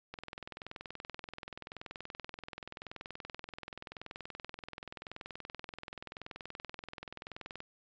click train, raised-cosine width 0.3 ms, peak -27 dBFS, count 157, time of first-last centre 0.14-7.604 s, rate 20.9 Hz, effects resampled to 16000 Hz

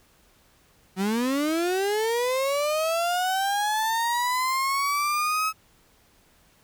35% pulse linear sweep, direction up, 182.3 to 1292 Hz, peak -21 dBFS, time 0.96-5.53 s, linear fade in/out 50 ms, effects pink hiss -60 dBFS RMS until 6.63 s

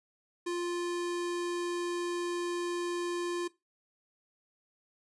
square tone, 349.2 Hz, F4, in tune, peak -32 dBFS, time 0.46-3.48 s, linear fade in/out 10 ms, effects noise-tail reverb RT60 0.2 s tail -18 dB re dry + resampled to 24000 Hz

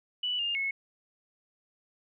sine tone with pitch steps, 2962 / 2815 / 2189 Hz, F#7 / F7 / C#7, +1 / +13 / -22 cents, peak -28 dBFS, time 0.23-0.71 s, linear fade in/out 5 ms, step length 160 ms, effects none

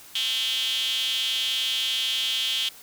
square tone with high-pass filter, 120.2 Hz, B2, 46 cents flat, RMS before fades -26 dBFS, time 0.15-2.69 s, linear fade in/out 5 ms, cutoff 3200 Hz, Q 8.7, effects white hiss -47 dBFS RMS until 2.82 s

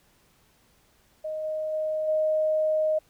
sine tone with level steps, 622.3 Hz, D#5, in tune, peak -29 / -27 / -25 / -21 dBFS, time 1.24-2.99 s, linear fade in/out 10 ms, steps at 1.43 / 1.72 / 2.07 s, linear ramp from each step 20 ms, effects pink hiss -63 dBFS RMS until 3.09 s

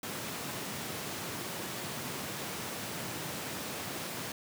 pink high-pass noise, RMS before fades -39 dBFS, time 0.03-4.32 s, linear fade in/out 2 ms, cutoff 110 Hz, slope 24 dB/octave, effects none

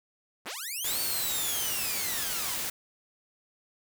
5% pulse linear two-way sweep, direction up then down, 92.5 to 4544 to 913 Hz, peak -24 dBFS, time 0.45-2.56 s, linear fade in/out 20 ms, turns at 1 s
white noise, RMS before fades -33 dBFS, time 0.84-2.7 s, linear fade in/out 5 ms
effects none

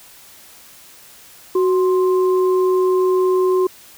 sine tone pair together, 370.9 / 1049 Hz, F#4 / C6, +4 / +4 cents, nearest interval octave + tritone, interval 1800 cents, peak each -13 / -24 dBFS, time 1.55-3.67 s, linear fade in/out 5 ms, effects white hiss -44 dBFS RMS until 3.97 s

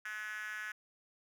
5% pulse tone with high-pass filter, 213 Hz, G#3, 44 cents sharp, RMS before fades -42 dBFS, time 0.05-0.72 s, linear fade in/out 5 ms, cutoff 1600 Hz, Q 8.6, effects none

